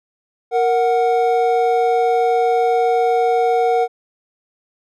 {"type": "tone pair together", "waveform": "triangle", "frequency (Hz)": [466.2, 738.4], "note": ["A#4", "F#5"], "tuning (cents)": [0, -4], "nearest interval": "minor sixth", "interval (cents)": 796, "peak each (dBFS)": -14, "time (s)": [0.51, 3.88], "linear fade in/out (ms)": 50, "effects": []}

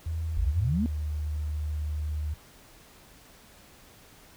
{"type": "tone with pitch glide", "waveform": "sine", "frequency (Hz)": [81.1, 75.67], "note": ["E2", "D#2"], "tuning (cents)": [-28, -48], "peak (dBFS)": -28, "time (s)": [0.06, 2.34], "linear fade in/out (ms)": 5, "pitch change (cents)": -120, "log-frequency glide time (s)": [0.24, 0.95]}
{"type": "exponential sweep", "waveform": "sine", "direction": "up", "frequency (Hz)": [43.65, 246.9], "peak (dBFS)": -24, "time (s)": [0.37, 0.86], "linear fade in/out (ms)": 0}
{"effects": ["pink hiss -54 dBFS RMS until 4.36 s"]}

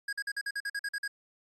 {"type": "tone bursts", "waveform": "square", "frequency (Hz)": 1642, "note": "G#6", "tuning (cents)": -20, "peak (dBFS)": -32, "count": 11, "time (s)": [0.08, 1.078], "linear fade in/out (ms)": 5, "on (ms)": 48, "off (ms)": 47, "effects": ["low-pass 9000 Hz 12 dB/octave", "AAC 32 kbps"]}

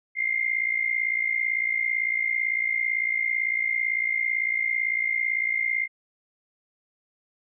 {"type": "tone with amplitude modulation", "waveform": "sine", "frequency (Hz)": 2107, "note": "C7", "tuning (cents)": 12, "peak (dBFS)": -19, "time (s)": [0.15, 5.88], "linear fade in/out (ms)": 50, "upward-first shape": "sine", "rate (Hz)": 57.9, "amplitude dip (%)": 80, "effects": []}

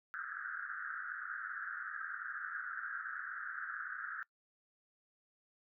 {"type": "band-pass noise", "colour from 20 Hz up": "white", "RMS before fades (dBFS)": -43, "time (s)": [0.14, 4.23], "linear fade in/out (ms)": 0, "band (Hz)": [1300, 1700], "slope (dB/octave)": 96, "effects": ["noise-tail reverb RT60 0.1 s tail -22 dB re dry"]}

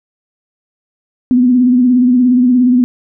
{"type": "tone with vibrato", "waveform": "sine", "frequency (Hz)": 249.2, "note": "B3", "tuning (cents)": 16, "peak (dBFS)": -6, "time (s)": [1.31, 2.84], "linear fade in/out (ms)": 0, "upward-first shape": "sine", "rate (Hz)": 17, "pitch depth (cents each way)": 53, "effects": []}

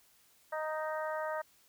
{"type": "harmonic tone", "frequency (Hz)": 311.1, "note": "D#4", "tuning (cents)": 0, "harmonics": [2, 3, 4, 5, 6], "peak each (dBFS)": [-36, -40, -42, -44, -46], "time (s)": [0.52, 1.42], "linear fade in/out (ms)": 10, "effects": ["white hiss -66 dBFS RMS until 1.68 s"]}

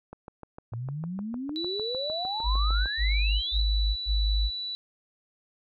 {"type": "click train", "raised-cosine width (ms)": 1, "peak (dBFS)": -27, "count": 19, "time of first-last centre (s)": [0.13, 2.857], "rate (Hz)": 6.6}
{"type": "exponential sweep", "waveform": "sine", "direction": "up", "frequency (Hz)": [110, 4074], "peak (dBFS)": -31, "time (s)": [0.72, 3.62], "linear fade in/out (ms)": 5}
{"type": "tone", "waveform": "sine", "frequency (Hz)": 3951, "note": "B7", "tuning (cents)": 0, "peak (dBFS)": -31, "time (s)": [1.56, 4.75], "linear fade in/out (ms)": 0}
{"type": "tone bursts", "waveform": "sine", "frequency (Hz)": 52.4, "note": "G#1", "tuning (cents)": 16, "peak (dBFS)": -22, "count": 4, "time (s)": [2.43, 4.506], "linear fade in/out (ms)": 50, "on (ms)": 450, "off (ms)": 92}
{"effects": []}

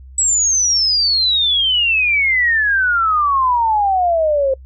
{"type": "exponential sweep", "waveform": "sine", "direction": "down", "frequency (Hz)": [7870, 523.3], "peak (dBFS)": -12, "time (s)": [0.18, 4.54], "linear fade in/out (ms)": 5, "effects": ["noise-tail reverb RT60 0.1 s tail -25 dB re dry", "added 65 Hz sine -35 dBFS peak until 4.65 s"]}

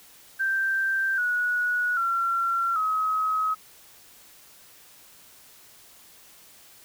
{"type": "tone with pitch steps", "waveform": "sine", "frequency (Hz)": [1568, 1463, 1365, 1273.6], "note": ["G6", "F#6", "F6", "D#6"], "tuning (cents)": [0, -20, -40, 40], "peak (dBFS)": -22, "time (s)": [0.39, 3.55], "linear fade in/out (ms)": 20, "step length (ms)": 790, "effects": ["white hiss -52 dBFS RMS until 6.84 s"]}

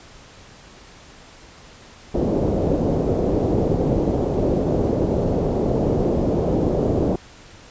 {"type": "low-pass noise", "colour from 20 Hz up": "white", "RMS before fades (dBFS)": -20, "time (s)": [2.14, 7.16], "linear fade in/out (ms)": 5, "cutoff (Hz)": 530, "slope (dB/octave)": 24, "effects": ["pink hiss -45 dBFS RMS until 7.7 s", "resampled to 16000 Hz"]}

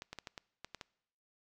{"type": "clicks", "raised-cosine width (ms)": 0.2, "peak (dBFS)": -26, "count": 8, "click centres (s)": [0.021, 0.13, 0.187, 0.272, 0.378, 0.646, 0.747, 0.812], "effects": ["noise-tail reverb RT60 0.8 s tail -24 dB re dry"]}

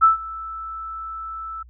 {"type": "tone with ADSR envelope", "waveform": "sine", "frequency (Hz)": 1318.5, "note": "E6", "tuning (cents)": 0, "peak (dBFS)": -8, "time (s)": [0.01, 1.63], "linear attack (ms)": 29, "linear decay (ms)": 130, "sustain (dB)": -21, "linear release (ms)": 7, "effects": ["added 60 Hz sine -44 dBFS peak until 1.69 s"]}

